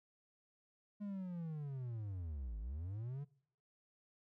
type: linear two-way sweep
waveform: triangle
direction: down then up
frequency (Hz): 208.9 to 49.89 to 147.9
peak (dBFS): -39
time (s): 1-3.25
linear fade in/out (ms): 20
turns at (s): 2.59
effects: noise-tail reverb RT60 0.7 s tail -24 dB re dry

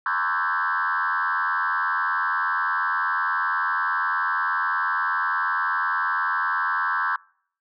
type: tone with frequency modulation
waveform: sine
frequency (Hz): 1318.5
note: E6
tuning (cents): 0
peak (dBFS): -20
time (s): 0.06-7.16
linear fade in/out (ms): 2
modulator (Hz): 88.3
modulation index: 3.9
effects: noise-tail reverb RT60 0.6 s tail -26 dB re dry + tanh soft clip ceiling -16 dBFS

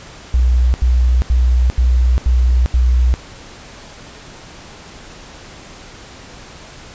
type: tone bursts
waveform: sine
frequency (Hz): 61.74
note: B1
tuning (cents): 0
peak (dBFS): -9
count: 6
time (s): 0.34-3.14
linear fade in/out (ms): 0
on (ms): 400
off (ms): 80
effects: pink hiss -37 dBFS RMS until 6.94 s + resampled to 16000 Hz

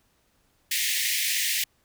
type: high-pass noise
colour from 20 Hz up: pink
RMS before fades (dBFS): -26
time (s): 0.71-1.64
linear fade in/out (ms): 5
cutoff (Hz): 1800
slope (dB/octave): 96
effects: pink hiss -67 dBFS RMS until 1.84 s

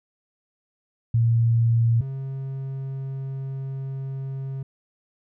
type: tone pair in turn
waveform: sine / triangle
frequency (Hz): 115.8 / 134.74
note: A#2 / C#3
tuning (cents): -11 / -49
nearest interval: minor third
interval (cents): 262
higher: second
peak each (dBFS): -16 / -26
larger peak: first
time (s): 1.14-2.01 / 2.01-4.63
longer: second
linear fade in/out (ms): 5
effects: none

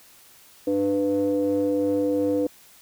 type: ring-modulated tone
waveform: triangle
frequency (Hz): 99.6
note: G2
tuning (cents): +28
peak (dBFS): -15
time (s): 0.67-2.47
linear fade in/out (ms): 5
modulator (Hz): 397
effects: white hiss -52 dBFS RMS until 2.81 s

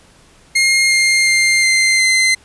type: tone with pitch steps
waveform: sawtooth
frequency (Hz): 2134 / 2117 / 2100 / 2083 / 2066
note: C7 / C7 / C7 / C7 / C7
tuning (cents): +34 / +20 / +6 / -8 / -22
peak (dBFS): -7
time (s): 0.55-2.35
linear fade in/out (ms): 10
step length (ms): 360
effects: pink hiss -48 dBFS RMS until 2.44 s + resampled to 24000 Hz

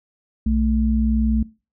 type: tone pair together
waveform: sine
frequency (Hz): 61.7 / 220.2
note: B1 / A3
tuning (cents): -1 / +2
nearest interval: octave + minor seventh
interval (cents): 2203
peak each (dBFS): -19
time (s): 0.46-1.43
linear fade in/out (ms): 5
effects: noise-tail reverb RT60 0.3 s tail -20 dB re dry

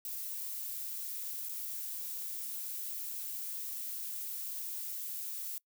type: noise with dropouts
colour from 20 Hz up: violet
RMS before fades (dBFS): -40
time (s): 0.05-5.58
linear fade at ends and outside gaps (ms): 1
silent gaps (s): 1.488-1.493
effects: noise-tail reverb RT60 0.1 s tail -24 dB re dry

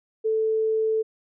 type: tone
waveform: sine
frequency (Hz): 440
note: A4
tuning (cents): 0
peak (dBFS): -20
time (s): 0.24-1.03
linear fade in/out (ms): 20
effects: none

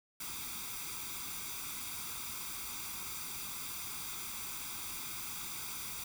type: noise with comb filter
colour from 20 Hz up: white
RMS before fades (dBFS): -42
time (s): 0.2-6.04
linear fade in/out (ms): 5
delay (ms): 0.84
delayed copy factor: +0.75
effects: none

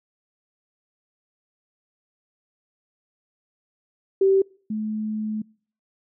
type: tone pair in turn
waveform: sine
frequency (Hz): 387.1 / 215.3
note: G4 / A3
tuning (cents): -22 / -37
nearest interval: minor seventh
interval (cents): 1015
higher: first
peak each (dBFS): -14 / -24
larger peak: first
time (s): 4.21-4.42 / 4.7-5.42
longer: second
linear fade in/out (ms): 5
effects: noise-tail reverb RT60 0.5 s tail -26 dB re dry

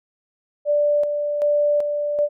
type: tone with tremolo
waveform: sine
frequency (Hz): 587.3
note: D5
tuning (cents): 0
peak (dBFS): -15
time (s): 0.65-2.29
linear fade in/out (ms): 50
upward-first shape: square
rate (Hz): 1.3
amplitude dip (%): 45
effects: none

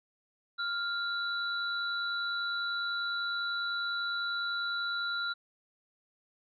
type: tone pair together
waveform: sine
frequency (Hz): 1396.9 / 3955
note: F6 / B7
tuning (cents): 0 / +2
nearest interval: octave + tritone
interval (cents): 1802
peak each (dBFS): -32 / -36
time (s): 0.58-5.34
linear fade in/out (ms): 20
effects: none

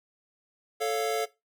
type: chord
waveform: square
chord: A augmented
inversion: none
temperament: equal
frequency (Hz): 440 / 554.4 / 698.5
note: A4 / C#5 / E#5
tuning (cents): 0 / 0 / 0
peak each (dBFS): -29 / -35 / -32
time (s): 0.8-1.26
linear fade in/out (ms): 20
effects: noise-tail reverb RT60 0.2 s tail -17 dB re dry

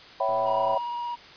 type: chord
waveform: sine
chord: C# half-diminished seventh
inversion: none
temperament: equal with one note detuned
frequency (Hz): 554.4 / 659.3 / 767.4 / 987.8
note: C#5 / E5 / G5 / B5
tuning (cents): 0 / 0 / -37 / 0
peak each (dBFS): -28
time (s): 0.2-0.78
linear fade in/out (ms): 5
type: click train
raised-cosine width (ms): 1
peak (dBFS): -30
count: 57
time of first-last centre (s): 0.29-0.745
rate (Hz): 123
type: tone with vibrato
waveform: triangle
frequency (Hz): 956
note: A#5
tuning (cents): +43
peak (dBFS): -27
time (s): 0.45-1.16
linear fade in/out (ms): 20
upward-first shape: sine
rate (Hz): 17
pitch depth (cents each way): 12
effects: white hiss -47 dBFS RMS until 1.36 s + resampled to 11025 Hz

